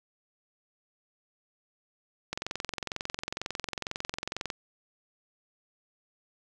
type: click train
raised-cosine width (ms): 0.2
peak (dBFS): -15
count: 49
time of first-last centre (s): 2.33-4.502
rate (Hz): 22.1
effects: none